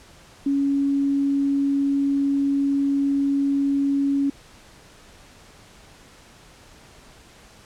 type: tone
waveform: sine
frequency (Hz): 278.9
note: C#4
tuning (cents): +11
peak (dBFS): -18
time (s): 0.46-4.3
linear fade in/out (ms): 5
effects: pink hiss -49 dBFS RMS until 7.65 s + low-pass 9000 Hz 12 dB/octave